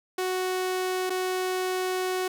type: tone with dropouts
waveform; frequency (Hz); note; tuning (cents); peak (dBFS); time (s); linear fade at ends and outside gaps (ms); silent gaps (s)
sawtooth; 370; F#4; 0; -22; 0.18-2.28; 5; 1.097-1.102
effects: none